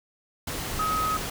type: tone in noise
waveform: sine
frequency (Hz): 1268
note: D#6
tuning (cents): +32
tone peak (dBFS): -24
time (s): 0.79-1.17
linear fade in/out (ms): 5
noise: pink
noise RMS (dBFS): -32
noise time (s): 0.47-1.3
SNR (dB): +5
effects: none